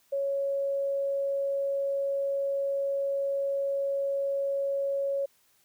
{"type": "tone", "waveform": "sine", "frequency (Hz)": 554.4, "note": "C#5", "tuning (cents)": 0, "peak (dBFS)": -26, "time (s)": [0.12, 5.26], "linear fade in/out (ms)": 10, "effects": ["white hiss -66 dBFS RMS until 5.64 s"]}